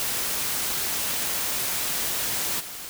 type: noise with level steps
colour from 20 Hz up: white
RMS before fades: -27 / -37 dBFS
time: 0-2.89 s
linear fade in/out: 0 ms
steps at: 2.59 s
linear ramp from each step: 20 ms
effects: none